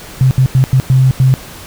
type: tone bursts at uneven times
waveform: sine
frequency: 130.81 Hz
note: C3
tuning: in tune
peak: -5 dBFS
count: 6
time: 0.21-0.31 / 0.38-0.46 / 0.55-0.64 / 0.73-0.8 / 0.9-1.11 / 1.2-1.34 s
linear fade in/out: 0 ms
effects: pink hiss -32 dBFS RMS until 1.66 s